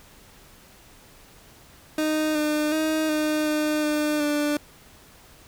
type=tone with pitch steps; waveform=30% pulse; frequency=309.3 / 302.2 / 313.3 / 306 / 304 / 300.8 / 294.7 Hz; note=D#4 / D4 / D#4 / D#4 / D#4 / D4 / D4; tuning=-10 / +50 / +12 / -29 / -40 / +42 / +6 cents; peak=-19 dBFS; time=1.98-4.57 s; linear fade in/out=2 ms; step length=370 ms; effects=pink hiss -51 dBFS RMS until 5.47 s